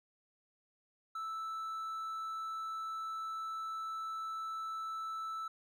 triangle tone, 1317 Hz, E6, 2 cents flat, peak -36 dBFS, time 1.15-5.48 s, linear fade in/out 5 ms, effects none

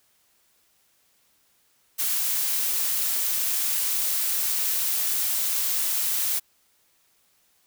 blue noise, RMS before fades -25 dBFS, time 1.98-6.4 s, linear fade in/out 20 ms, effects white hiss -65 dBFS RMS until 7.66 s

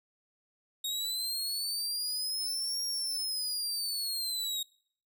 sawtooth linear two-way sweep, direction up then down, 3747 to 5600 to 3747 Hz, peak -29 dBFS, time 0.84-4.63 s, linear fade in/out 5 ms, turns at 2.84 s, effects noise-tail reverb RT60 0.6 s tail -26 dB re dry

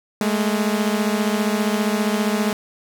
sawtooth beating tone pair, 207.7 / 222.7 Hz, G#3 / A3, 0 / +21 cents, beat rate 15 Hz, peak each -16 / -19 dBFS, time 0.21-2.53 s, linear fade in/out 2 ms, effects none

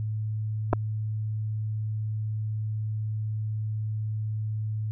clicks, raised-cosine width 1 ms, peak -9 dBFS, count 2, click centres 0.73 / 0.733 s, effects added 108 Hz sine -27 dBFS peak until 4.91 s

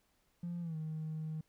triangle tone with pitch glide, 173.1 to 156.91 Hz, F3 to D#3, -15 to +15 cents, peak -34 dBFS, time 0.43-1.41 s, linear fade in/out 5 ms, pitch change -170 cents, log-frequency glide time 0.61-0.76 s, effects tanh soft clip ceiling -34 dBFS + pink hiss -75 dBFS RMS until 1.48 s

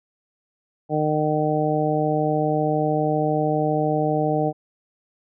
harmonic tone, 152.7 Hz, D#3, 32 cents flat, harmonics 1 / 2 / 3 / 4 / 5, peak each -25 / -25 / -25 / -25 / -25 dBFS, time 0.89-4.53 s, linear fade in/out 50 ms, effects none

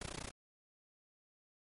pink noise with amplitude modulation, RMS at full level -41 dBFS, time 0.01-0.31 s, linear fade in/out 5 ms, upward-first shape sine, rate 30.4 Hz, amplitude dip 100%, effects MP3 48 kbps

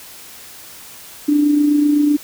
sine tone with amplitude modulation, 293.7 Hz, D4, in tune, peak -9 dBFS, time 1.28-2.17 s, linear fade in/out 10 ms, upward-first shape sine, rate 27.9 Hz, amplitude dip 40%, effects white hiss -38 dBFS RMS until 2.23 s

